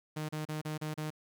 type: tone bursts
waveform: sawtooth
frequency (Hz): 153.9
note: D#3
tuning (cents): -19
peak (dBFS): -31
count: 6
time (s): 0.16-1.105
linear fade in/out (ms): 10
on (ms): 130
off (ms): 33
effects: 11-bit